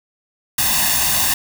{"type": "noise with comb filter", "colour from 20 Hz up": "white", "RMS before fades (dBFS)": -17, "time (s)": [0.58, 1.34], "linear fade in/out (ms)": 5, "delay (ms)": 1.1, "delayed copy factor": 0.8, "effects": []}